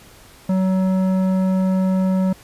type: tone with tanh clipping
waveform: sine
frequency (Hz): 187.9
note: F#3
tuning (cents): +27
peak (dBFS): -17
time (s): 0.49-2.33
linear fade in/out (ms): 5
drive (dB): 12
effects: pink hiss -46 dBFS RMS until 2.43 s + resampled to 32000 Hz